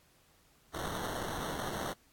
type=noise with sample-and-hold; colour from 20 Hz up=blue; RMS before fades=-38 dBFS; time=0.73-1.94 s; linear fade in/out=20 ms; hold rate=2450 Hz; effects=pink hiss -66 dBFS RMS until 2.12 s + AAC 64 kbps